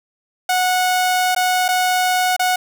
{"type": "tone with dropouts", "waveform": "sawtooth", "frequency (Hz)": 734, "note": "F#5", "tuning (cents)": -14, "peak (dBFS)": -11, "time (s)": [0.49, 2.56], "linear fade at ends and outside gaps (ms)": 5, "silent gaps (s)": [[1.349, 1.362], [1.682, 1.687], [2.365, 2.394]], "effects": []}